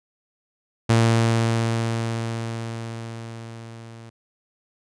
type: tone with level ramp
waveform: sawtooth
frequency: 114.5 Hz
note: A#2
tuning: 31 cents flat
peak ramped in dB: -10 to -36 dBFS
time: 0.89-4.1 s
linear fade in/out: 10 ms
effects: resampled to 22050 Hz